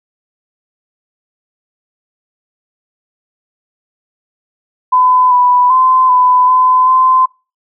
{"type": "tone with pitch steps", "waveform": "sine", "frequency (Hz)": [1009, 989, 1029, 1002, 1017, 1031], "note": ["B5", "B5", "C6", "B5", "C6", "C6"], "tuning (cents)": [37, 2, -29, 25, -50, -26], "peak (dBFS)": -6, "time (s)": [4.92, 7.26], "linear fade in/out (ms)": 10, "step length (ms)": 390, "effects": ["noise-tail reverb RT60 0.3 s tail -23 dB re dry"]}